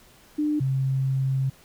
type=tone pair in turn; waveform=sine; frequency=300 / 133.63 Hz; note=D4 / C3; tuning=+37 / +37 cents; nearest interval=octave + major second; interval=1400 cents; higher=first; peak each=-21 dBFS; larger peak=neither; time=0.38-0.6 / 0.6-1.5 s; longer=second; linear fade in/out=10 ms; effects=pink hiss -54 dBFS RMS until 1.64 s